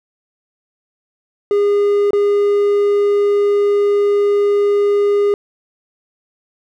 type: tone with dropouts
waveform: triangle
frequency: 407.9 Hz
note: G#4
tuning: 31 cents flat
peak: -9 dBFS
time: 1.51-5.34 s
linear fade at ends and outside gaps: 1 ms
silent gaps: 2.107-2.132 s
effects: none